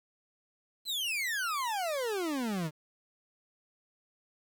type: exponential sweep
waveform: 40% pulse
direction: down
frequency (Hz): 4186 to 146.83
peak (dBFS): -30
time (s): 0.85-2.71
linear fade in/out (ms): 50
effects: 10-bit